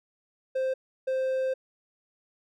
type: tone bursts at uneven times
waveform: triangle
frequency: 523.3 Hz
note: C5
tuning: in tune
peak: -23 dBFS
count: 2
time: 0.55-0.74 / 1.07-1.54 s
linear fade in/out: 10 ms
effects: none